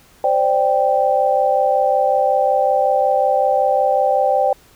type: chord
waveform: sine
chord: C suspended second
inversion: none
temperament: just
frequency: 523.3 / 588.7 / 784.9 Hz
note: C5 / D5 / G5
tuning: 0 / +4 / +2 cents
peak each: -18 / -18 / -16 dBFS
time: 0.24-4.53 s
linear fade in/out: 2 ms
effects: pink hiss -50 dBFS RMS until 4.75 s